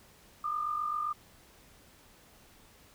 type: tone pair together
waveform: sine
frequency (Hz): 1200 / 1247.6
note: D6 / D#6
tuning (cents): +37 / +4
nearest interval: minor second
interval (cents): 67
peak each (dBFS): -31 / -38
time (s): 0.44-1.13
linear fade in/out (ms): 5
effects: pink hiss -59 dBFS RMS until 2.94 s